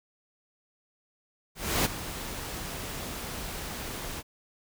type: noise with ADSR envelope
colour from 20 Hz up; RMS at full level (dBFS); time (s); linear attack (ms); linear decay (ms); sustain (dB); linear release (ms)
pink; -24; 1.55-4.23; 300; 19; -13; 43
effects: none